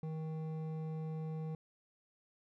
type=tone with hard clipping; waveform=sine; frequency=158.1 Hz; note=D#3; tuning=28 cents sharp; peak=-40 dBFS; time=0.03-1.55 s; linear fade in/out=2 ms; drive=10 dB; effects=none